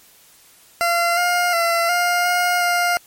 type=tone with pitch steps; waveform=20% pulse; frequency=687 / 708 / 678 / 706 / 712 / 704 Hz; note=F5 / F5 / E5 / F5 / F5 / F5; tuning=-29 / +23 / +49 / +19 / +33 / +14 cents; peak=-11 dBFS; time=0.81-2.97 s; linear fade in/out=0 ms; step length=360 ms; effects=white hiss -50 dBFS RMS until 3.06 s + MP3 64 kbps